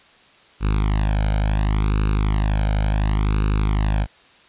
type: tone with flanger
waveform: sawtooth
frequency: 51.91 Hz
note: G#1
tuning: in tune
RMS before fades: -19 dBFS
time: 0.6-4.07 s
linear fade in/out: 50 ms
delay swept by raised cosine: 0.76 to 1.32 ms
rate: 0.7 Hz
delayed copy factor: +1
effects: white hiss -51 dBFS RMS until 4.48 s + resampled to 8000 Hz